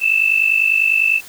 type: tone pair together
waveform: sine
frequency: 2616 / 2666 Hz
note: E7 / E7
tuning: -14 / +19 cents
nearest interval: unison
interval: 33 cents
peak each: -15 dBFS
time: 0-1.21 s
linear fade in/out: 50 ms
effects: white hiss -39 dBFS RMS until 1.28 s